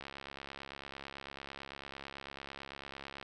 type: click train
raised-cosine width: 0.3 ms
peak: -28 dBFS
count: 223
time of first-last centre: 0.01-3.227 s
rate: 69 Hz
effects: none